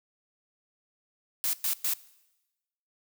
blue noise bursts, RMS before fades -28 dBFS, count 3, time 1.44-1.936 s, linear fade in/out 0 ms, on 92 ms, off 110 ms, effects noise-tail reverb RT60 1.0 s tail -20 dB re dry

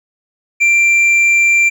sine tone with hard clipping, 2362 Hz, D7, 9 cents sharp, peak -9 dBFS, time 0.6-1.7 s, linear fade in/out 20 ms, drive 4 dB, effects none

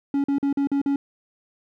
triangle tone bursts, 279.9 Hz, C#4, 17 cents sharp, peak -17 dBFS, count 6, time 0.14-0.96 s, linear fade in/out 2 ms, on 100 ms, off 44 ms, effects none

